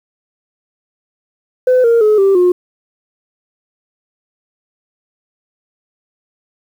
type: tone with pitch steps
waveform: sine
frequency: 507 / 464.9 / 426.3 / 391 / 358.5 Hz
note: B4 / A#4 / G#4 / G4 / F4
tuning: +45 / -5 / +45 / -4 / +45 cents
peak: -5 dBFS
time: 1.67-2.52 s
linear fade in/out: 5 ms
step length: 170 ms
effects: tanh soft clip ceiling -5 dBFS + 7-bit